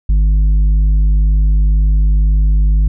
sine tone with tanh clipping, 51 Hz, G#1, 31 cents flat, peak -9 dBFS, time 0.09-2.88 s, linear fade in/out 5 ms, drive 6 dB, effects none

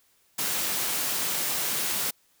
white high-pass noise, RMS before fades -28 dBFS, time 0.38-2.11 s, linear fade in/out 10 ms, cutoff 110 Hz, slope 48 dB/octave, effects white hiss -65 dBFS RMS until 2.4 s

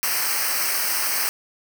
white noise with comb filter, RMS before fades -23 dBFS, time 0.03-1.29 s, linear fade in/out 0 ms, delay 0.28 ms, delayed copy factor -0.9, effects none

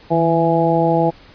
harmonic tone with a mistuned harmonic, 166.5 Hz, E3, 18 cents sharp, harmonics 1 / 2 / 3 / 4 / 5, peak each -19 / -19 / -19 / -19 / -19 dBFS, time 0.1-1.11 s, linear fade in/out 20 ms, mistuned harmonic 1, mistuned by -48 cents, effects pink hiss -45 dBFS RMS until 1.34 s + resampled to 11025 Hz

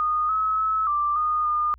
sine tone with pitch steps, 1231 / 1286 / 1295 / 1179 / 1228 / 1214 Hz, D#6 / E6 / E6 / D6 / D#6 / D#6, -19 / -43 / -31 / +6 / -23 / -43 cents, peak -20 dBFS, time 0-1.74 s, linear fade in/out 0 ms, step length 290 ms, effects added 60 Hz sine -47 dBFS peak until 1.78 s

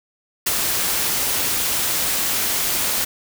white noise with ADSR envelope, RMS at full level -18 dBFS, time 0.46-3.05 s, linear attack 10 ms, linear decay 30 ms, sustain -3 dB, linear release 11 ms, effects none

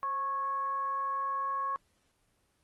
sine tone with frequency modulation, 1100 Hz, C#6, 14 cents flat, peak -30 dBFS, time 0.03-1.76 s, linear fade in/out 0 ms, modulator 568 Hz, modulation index 0.25, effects pink hiss -72 dBFS RMS until 2.63 s + Opus 24 kbps

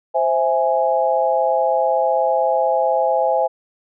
sine chord, C augmented, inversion none, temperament equal, 523.3 / 659.3 / 830.6 Hz, C5 / E5 / G#5, 0 / 0 / 0 cents, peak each -19 dBFS, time 0.14-3.48 s, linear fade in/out 20 ms, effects none

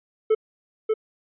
triangle tone with echo, 436.9 Hz, A4, 12 cents flat, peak -13 dBFS, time 0.3-0.35 s, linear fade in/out 10 ms, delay 590 ms, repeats 1, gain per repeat -3 dB, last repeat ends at 0.94 s, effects resampled to 8000 Hz

